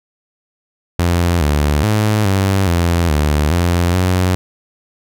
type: tone with pitch steps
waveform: sawtooth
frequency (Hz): 86.6 / 73.6 / 106.7 / 97 / 85.6 / 74.5 / 86.9 / 91.6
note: F2 / D2 / G#2 / G2 / F2 / D2 / F2 / F#2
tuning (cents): -14 / +4 / +47 / -18 / -34 / +25 / -8 / -17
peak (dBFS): -8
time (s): 0.99-4.35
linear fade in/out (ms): 0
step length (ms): 420
effects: none